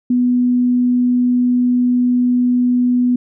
sine tone, 246.9 Hz, B3, in tune, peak -11 dBFS, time 0.1-3.16 s, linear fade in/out 5 ms, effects none

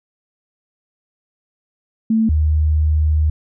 sine tone pair in turn, 222.3 / 76.89 Hz, A3 / D#2, +18 / -20 cents, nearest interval octave + tritone, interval 1838 cents, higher first, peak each -12 / -12 dBFS, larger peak neither, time 2.1-2.29 / 2.29-3.3 s, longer second, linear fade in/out 5 ms, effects none

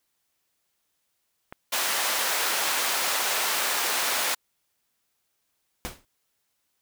click, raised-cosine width 0.5 ms, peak -23 dBFS, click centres 1.525 s
pink high-pass noise, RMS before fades -26 dBFS, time 1.72-4.35 s, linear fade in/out 10 ms, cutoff 770 Hz, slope 12 dB/octave
pink noise with exponential decay, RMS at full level -30 dBFS, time 5.85-6.05 s, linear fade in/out 0 ms, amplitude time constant 43 ms
effects white hiss -75 dBFS RMS until 6.81 s

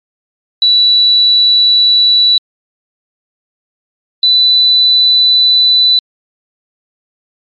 sine tone pair in turn, 3945 / 3986 Hz, B7 / B7, -3 / +15 cents, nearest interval unison, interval 18 cents, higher second, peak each -3 dBFS, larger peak neither, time 0.62-2.38 / 4.23-5.99 s, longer neither, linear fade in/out 2 ms, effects tanh soft clip ceiling -3 dBFS + MP3 48 kbps

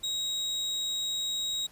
35% pulse tone, 3803 Hz, A#7, 34 cents sharp, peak -27 dBFS, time 0.03-1.67 s, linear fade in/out 10 ms, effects pink hiss -57 dBFS RMS until 1.71 s + resampled to 32000 Hz

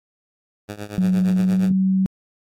10% pulse tone with tremolo, 103.83 Hz, G#2, in tune, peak -19 dBFS, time 0.68-1.71 s, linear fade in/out 20 ms, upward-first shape triangle, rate 8.6 Hz, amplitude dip 90%
sine tone with pitch glide, 185 to 189.76 Hz, F#3 to F#3, 0 to +44 cents, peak -15 dBFS, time 0.98-2.06 s, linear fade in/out 0 ms, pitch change +44 cents, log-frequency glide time 1.38-1.79 s
effects AAC 48 kbps

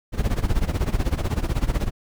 brown noise with tremolo, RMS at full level -19 dBFS, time 0.12-1.91 s, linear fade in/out 50 ms, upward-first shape sine, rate 16 Hz, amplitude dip 85%, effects none

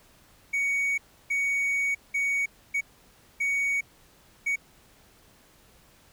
triangle tone bursts at uneven times, 2239 Hz, C#7, 17 cents sharp, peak -22 dBFS, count 6, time 0.53-0.98 / 1.3-1.95 / 2.14-2.46 / 2.74-2.81 / 3.4-3.81 / 4.46-4.56 s, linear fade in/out 10 ms, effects pink hiss -58 dBFS RMS until 6.12 s

